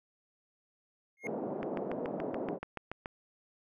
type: tone with exponential growth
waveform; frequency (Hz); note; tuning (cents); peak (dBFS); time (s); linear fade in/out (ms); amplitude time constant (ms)
triangle; 2143; C7; +41; -32; 1.17-1.27; 1; 21
type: band-pass noise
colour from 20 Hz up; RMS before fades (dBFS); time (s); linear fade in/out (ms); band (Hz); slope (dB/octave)
white; -37; 1.23-2.59; 50; 180 to 630; 24
type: click train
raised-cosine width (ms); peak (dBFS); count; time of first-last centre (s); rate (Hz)
0.5; -23; 11; 1.63-3.059; 7
effects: none